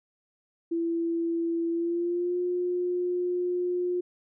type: tone with pitch glide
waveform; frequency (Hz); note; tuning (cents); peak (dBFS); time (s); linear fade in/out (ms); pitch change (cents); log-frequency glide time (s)
sine; 334.9 to 356.9; E4 to F4; +27 to +38; -25; 0.71-4.01; 10; +111; 1.7-2.38
effects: none